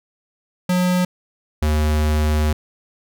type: tone pair in turn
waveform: square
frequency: 180.7 / 76.19 Hz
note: F#3 / D#2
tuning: -41 / -36 cents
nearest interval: octave + minor third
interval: 1495 cents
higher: first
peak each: -16 dBFS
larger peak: neither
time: 0.69-1.05 / 1.62-2.53 s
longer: second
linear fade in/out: 5 ms
effects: none